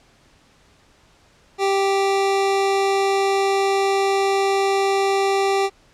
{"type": "tone", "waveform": "25% pulse", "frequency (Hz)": 392, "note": "G4", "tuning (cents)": 0, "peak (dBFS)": -13, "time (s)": [1.58, 5.7], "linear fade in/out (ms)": 50, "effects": ["pink hiss -55 dBFS RMS until 5.93 s", "low-pass 7000 Hz 12 dB/octave"]}